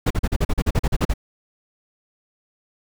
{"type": "noise bursts", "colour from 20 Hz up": "brown", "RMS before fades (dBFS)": -17, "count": 13, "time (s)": [0.06, 1.138], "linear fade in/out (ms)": 10, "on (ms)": 46, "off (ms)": 40, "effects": []}